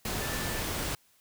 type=tone in noise; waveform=sine; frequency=1760 Hz; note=A6; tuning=in tune; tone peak=-41 dBFS; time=0.21-0.6 s; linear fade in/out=2 ms; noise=pink; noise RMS=-33 dBFS; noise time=0.05-0.95 s; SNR=-11 dB; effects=white hiss -65 dBFS RMS until 1.2 s